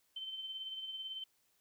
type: tone with tremolo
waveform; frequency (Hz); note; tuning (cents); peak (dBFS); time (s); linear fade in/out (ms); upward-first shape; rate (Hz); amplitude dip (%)
sine; 3089; G7; -26; -39; 0.16-1.24; 5; sine; 18; 45
effects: white hiss -75 dBFS RMS until 1.6 s